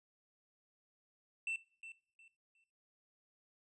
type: tone with echo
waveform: triangle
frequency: 2678 Hz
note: E7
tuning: 27 cents sharp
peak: -34 dBFS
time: 1.47-1.56 s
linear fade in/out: 2 ms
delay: 360 ms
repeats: 3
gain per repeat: -12 dB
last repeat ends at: 2.64 s
effects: noise-tail reverb RT60 0.5 s tail -23 dB re dry + resampled to 24000 Hz